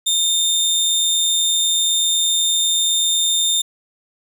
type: tone with amplitude modulation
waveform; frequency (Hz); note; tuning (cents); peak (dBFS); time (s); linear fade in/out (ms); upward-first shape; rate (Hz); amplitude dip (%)
25% pulse; 3627; A#7; -48; -10; 0.06-3.62; 10; sine; 168; 30
effects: none